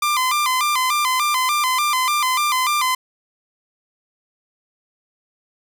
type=tone with vibrato; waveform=sawtooth; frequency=1104 Hz; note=C#6; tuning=7 cents flat; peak=-13 dBFS; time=0.02-2.95 s; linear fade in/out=5 ms; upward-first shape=square; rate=3.4 Hz; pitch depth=130 cents each way; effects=none